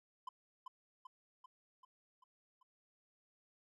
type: tone with echo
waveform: triangle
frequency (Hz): 1021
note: C6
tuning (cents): -43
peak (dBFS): -40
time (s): 0.27-0.29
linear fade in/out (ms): 5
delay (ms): 390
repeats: 6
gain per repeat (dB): -4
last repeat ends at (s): 2.63
effects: none